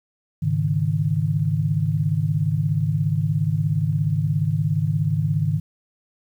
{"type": "chord", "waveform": "sine", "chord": "Ab suspended fourth", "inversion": "none", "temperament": "equal", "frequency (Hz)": [103.83, 138.59, 155.56], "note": ["Ab2", "Db3", "Eb3"], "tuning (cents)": [0, 0, 0], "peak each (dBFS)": [-24, -24, -21], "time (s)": [0.42, 5.6], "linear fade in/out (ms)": 10, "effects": ["9-bit"]}